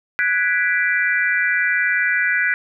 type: chord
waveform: sine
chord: G# half-diminished seventh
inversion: third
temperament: equal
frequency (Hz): 1480 / 1661.2 / 1975.5 / 2349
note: F#6 / G#6 / B6 / D7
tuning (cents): 0 / 0 / 0 / 0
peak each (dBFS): -20 / -22 / -20 / -25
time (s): 0.19-2.54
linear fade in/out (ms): 0
effects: none